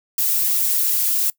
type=noise with flanger; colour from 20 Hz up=violet; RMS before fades=-19 dBFS; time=0.18-1.3 s; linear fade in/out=2 ms; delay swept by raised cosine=1.5 to 6.4 ms; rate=2.7 Hz; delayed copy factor=+0.95; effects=noise-tail reverb RT60 0.1 s tail -22 dB re dry